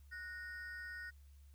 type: ring-modulated tone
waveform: triangle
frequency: 1661.2 Hz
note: G#6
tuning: in tune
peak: -40 dBFS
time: 0.11-1.11 s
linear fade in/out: 20 ms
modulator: 192 Hz
effects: added 70 Hz sine -57 dBFS peak until 1.54 s + white hiss -75 dBFS RMS until 1.54 s